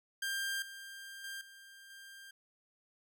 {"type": "tone with level steps", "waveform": "sawtooth", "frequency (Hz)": 1592, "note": "G6", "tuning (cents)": 26, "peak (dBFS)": [-31, -43, -38, -50, -47], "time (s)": [0.22, 2.31], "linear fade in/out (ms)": 5, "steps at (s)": [0.62, 1.24, 1.41, 1.9], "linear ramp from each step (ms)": 2, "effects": []}